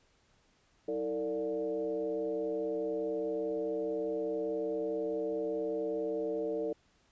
sine tone with frequency modulation, 452.4 Hz, A4, 48 cents sharp, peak -31 dBFS, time 0.88-6.73 s, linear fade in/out 5 ms, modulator 131 Hz, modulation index 1, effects pink hiss -69 dBFS RMS until 7.11 s + resampled to 16000 Hz

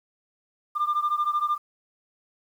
sine beating tone pair, 1193 / 1206 Hz, D6 / D6, +27 / +46 cents, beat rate 13 Hz, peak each -23 / -25 dBFS, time 0.75-1.58 s, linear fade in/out 20 ms, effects tanh soft clip ceiling -18 dBFS + 9-bit

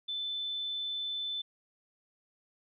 sine tone, 3520 Hz, A7, in tune, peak -33 dBFS, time 0.08-1.42 s, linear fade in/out 10 ms, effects none

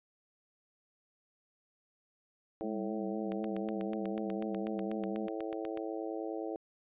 harmonic tone, 109.7 Hz, A2, 5 cents flat, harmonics 3 / 4 / 5 / 6 / 7, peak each -39 / -41 / -43 / -45 / -46 dBFS, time 2.61-6.56 s, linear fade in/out 0 ms
sine tone with vibrato, 205.2 Hz, G#3, 21 cents flat, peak -37 dBFS, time 2.63-5.28 s, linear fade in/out 20 ms, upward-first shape sine, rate 4 Hz, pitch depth 81 cents each way
click train, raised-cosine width 0.3 ms, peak -29 dBFS, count 21, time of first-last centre 3.32-5.774 s, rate 8.15 Hz
effects resampled to 8000 Hz

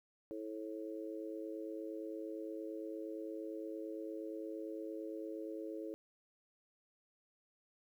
harmonic tone, 108.7 Hz, A2, 21 cents flat, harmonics 3 / 4 / 5, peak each -44 / -46 / -48 dBFS, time 0.31-5.94 s, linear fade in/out 0 ms, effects 12-bit

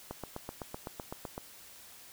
click train, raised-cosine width 1 ms, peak -24 dBFS, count 11, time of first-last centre 0.11-1.379 s, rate 7.88 Hz, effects white hiss -53 dBFS RMS until 2.12 s

